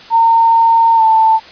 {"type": "tone with pitch glide", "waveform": "sine", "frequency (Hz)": [914, 887.5], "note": ["A#5", "A5"], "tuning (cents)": [-34, 15], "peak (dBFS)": -6, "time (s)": [0.1, 1.4], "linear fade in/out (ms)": 50, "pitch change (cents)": -51, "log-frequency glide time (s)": [0.96, 1.02], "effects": ["white hiss -36 dBFS RMS until 1.51 s", "resampled to 11025 Hz"]}